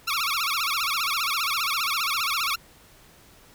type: tone with vibrato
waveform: 15% pulse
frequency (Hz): 1233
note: D#6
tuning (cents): -16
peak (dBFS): -17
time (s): 0.07-2.56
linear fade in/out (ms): 10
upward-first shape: sine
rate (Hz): 15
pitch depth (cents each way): 210
effects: pink hiss -53 dBFS RMS until 3.54 s